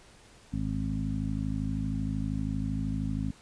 harmonic tone with a mistuned harmonic, 52.8 Hz, G#1, 29 cents sharp, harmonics 1 / 2 / 3 / 4 / 5, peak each -35 / -35 / -35 / -35 / -35 dBFS, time 0.52-3.32 s, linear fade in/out 20 ms, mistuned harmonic 1, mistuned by +35 cents, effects pink hiss -56 dBFS RMS until 3.41 s + resampled to 22050 Hz

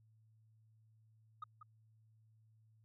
sine tone with echo, 1244.5 Hz, D#6, in tune, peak -40 dBFS, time 1.42-1.44 s, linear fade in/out 5 ms, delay 190 ms, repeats 1, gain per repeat -11 dB, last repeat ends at 1.63 s, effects tanh soft clip ceiling -41 dBFS + added 110 Hz sine -66 dBFS peak until 2.84 s

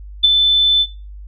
sine tone with ADSR envelope, 3520 Hz, A7, in tune, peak -4 dBFS, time 0.23-0.87 s, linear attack 17 ms, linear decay 16 ms, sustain -5 dB, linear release 59 ms, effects noise-tail reverb RT60 0.3 s tail -20 dB re dry + added 50 Hz sine -31 dBFS peak until 1.27 s

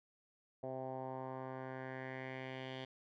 10% pulse tone with low-pass filter sweep, 130.81 Hz, C3, in tune, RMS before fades -45 dBFS, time 0.63-2.85 s, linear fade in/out 5 ms, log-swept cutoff 650 to 3300 Hz, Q 2.9, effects none

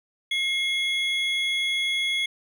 triangle tone pair together, 2148 / 3360 Hz, C7 / G#7, +45 / +19 cents, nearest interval minor sixth, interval 774 cents, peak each -24 dBFS, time 0.31-2.26 s, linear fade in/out 5 ms, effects none

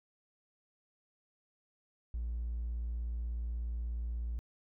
triangle tone, 58.27 Hz, A#1, in tune, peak -31 dBFS, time 2.14-4.39 s, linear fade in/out 0 ms, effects tanh soft clip ceiling -30 dBFS

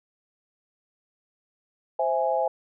sine chord, C augmented, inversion none, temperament equal, 523.3 / 659.3 / 830.6 Hz, C5 / E5 / G#5, 0 / 0 / 0 cents, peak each -26 dBFS, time 1.99-2.48 s, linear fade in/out 5 ms, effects none

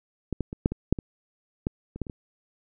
clicks, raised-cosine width 3 ms, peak -15 / -14 / -21 / -7 / -17 / -6 / -19 / -12 / -24 / -15 / -25 / -23 dBFS, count 12, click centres 0.327 / 0.407 / 0.529 / 0.659 / 0.72 / 0.926 / 0.988 / 1.669 / 1.96 / 2.017 / 2.068 / 2.098 s, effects none

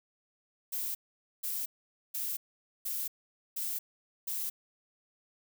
violet noise bursts, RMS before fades -35 dBFS, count 6, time 0.72-4.5 s, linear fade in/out 10 ms, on 230 ms, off 480 ms, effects none

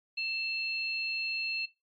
sine tone pair together, 2666 / 4236 Hz, E7 / C8, +19 / +21 cents, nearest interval minor sixth, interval 802 cents, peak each -32 / -36 dBFS, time 0.17-1.66 s, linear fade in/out 10 ms, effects noise-tail reverb RT60 0.2 s tail -19 dB re dry + AAC 48 kbps

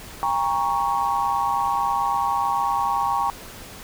sine chord, G diminished, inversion none, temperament equal with one note detuned, 803.2 / 932.3 / 1108.7 Hz, G5 / Bb5 / Db6, +42 / 0 / 0 cents, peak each -24 dBFS, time 0.23-3.3 s, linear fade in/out 0 ms, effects pink hiss -40 dBFS RMS until 3.83 s

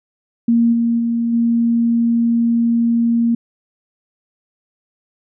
sine tone with level steps, 233.1 Hz, A#3, in tune, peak -10 / -13 / -15 / -12 dBFS, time 0.48-3.35 s, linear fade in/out 5 ms, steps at 0.72 / 0.98 / 1.32 s, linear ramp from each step 20 ms, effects none

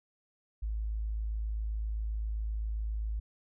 sine tone, 53.8 Hz, A1, 38 cents flat, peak -31 dBFS, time 0.62-3.2 s, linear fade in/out 10 ms, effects none

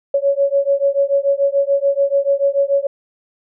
sine beating tone pair, 554.4 / 561.3 Hz, C#5 / C#5, 0 / +22 cents, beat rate 6.9 Hz, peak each -16 dBFS, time 0.14-2.87 s, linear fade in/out 5 ms, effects none

